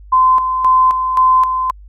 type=tone with tremolo; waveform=sine; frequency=1030 Hz; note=C6; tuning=28 cents flat; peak=-7 dBFS; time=0.12-1.71 s; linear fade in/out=10 ms; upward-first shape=square; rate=1.9 Hz; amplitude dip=55%; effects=added 50 Hz sine -35 dBFS peak until 1.88 s